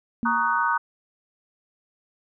sine tone with exponential decay, 233.1 Hz, A#3, in tune, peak -22 dBFS, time 0.23-0.66 s, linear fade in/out 0 ms, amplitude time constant 93 ms
sine chord, D# minor seventh, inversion second, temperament just, 933.4 / 1120.1 / 1244.5 / 1493.4 Hz, A#5 / C#6 / D#6 / F#6, +2 / +18 / 0 / +16 cents, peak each -24 / -28 / -26 / -25 dBFS, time 0.25-0.78 s, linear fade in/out 10 ms
effects none

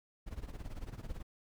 brown noise with tremolo, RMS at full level -40 dBFS, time 0.26-1.23 s, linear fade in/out 20 ms, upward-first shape sine, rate 18 Hz, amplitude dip 80%, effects none

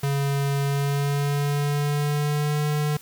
square tone with pitch glide, 140 to 149.18 Hz, C#3 to D3, +18 to +27 cents, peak -22 dBFS, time 0.03-2.97 s, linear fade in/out 5 ms, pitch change +109 cents, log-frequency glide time 0.62-2.64 s, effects white hiss -47 dBFS RMS until 3.01 s

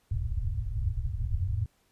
white low-pass noise, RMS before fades -30 dBFS, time 0.11-1.66 s, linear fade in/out 2 ms, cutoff 120 Hz, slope 96 dB/octave, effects pink hiss -69 dBFS RMS until 1.91 s + resampled to 32000 Hz

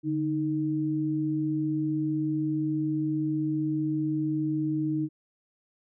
sine tone pair together, 146.73 / 310.9 Hz, D3 / D#4, -1 / -1 cents, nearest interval octave + minor second, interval 1300 cents, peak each -31 / -26 dBFS, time 0.03-5.09 s, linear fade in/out 50 ms, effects none

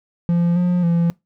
triangle tone with pitch steps, 172 / 177.8 / 169.8 Hz, F3 / F3 / F3, -26 / +31 / -48 cents, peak -12 dBFS, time 0.29-1.1 s, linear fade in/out 0 ms, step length 270 ms, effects noise-tail reverb RT60 0.2 s tail -24 dB re dry

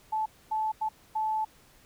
sine tone bursts at uneven times, 870 Hz, A5, 20 cents flat, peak -26 dBFS, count 4, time 0.12-0.26 / 0.51-0.72 / 0.81-0.89 / 1.15-1.45 s, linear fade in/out 10 ms, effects pink hiss -59 dBFS RMS until 1.85 s

